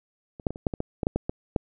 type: clicks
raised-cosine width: 2 ms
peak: -27 / -10 / -19 / -25 / -9 / -17 / -14 / -13 / -9 / -11 / -14 / -8 dBFS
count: 12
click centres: 0.398 / 0.468 / 0.506 / 0.559 / 0.668 / 0.738 / 0.804 / 1.032 / 1.069 / 1.16 / 1.295 / 1.562 s
effects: none